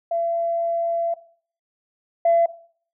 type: tone pair in turn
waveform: sine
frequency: 676 / 676 Hz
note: E5 / E5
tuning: +43 / +43 cents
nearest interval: unison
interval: 0 cents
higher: neither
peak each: -20 / -13 dBFS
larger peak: second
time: 0.11-1.14 / 2.25-2.46 s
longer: first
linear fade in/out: 5 ms
effects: noise-tail reverb RT60 0.5 s tail -17 dB re dry + tanh soft clip ceiling -10 dBFS